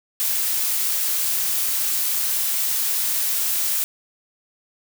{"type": "noise", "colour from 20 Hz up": "blue", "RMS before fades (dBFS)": -22, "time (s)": [0.2, 3.84], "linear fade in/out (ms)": 0, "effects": []}